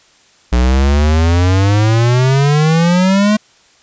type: exponential sweep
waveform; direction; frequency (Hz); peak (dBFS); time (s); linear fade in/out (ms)
square; up; 59.4 to 215.6; -9; 0.52-3.37; 10
effects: white hiss -49 dBFS RMS until 3.82 s + resampled to 16000 Hz